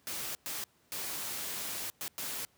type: noise bursts at uneven times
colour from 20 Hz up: white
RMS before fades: -38 dBFS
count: 5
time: 0.07-0.35 / 0.46-0.64 / 0.92-1.9 / 2.01-2.08 / 2.18-2.45 s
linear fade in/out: 0 ms
effects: pink hiss -68 dBFS RMS until 2.57 s + high-pass 80 Hz 12 dB/octave